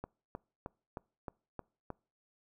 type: click train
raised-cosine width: 1 ms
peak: -26 dBFS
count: 7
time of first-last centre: 0.04-1.903 s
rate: 3.22 Hz
effects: noise-tail reverb RT60 0.4 s tail -26 dB re dry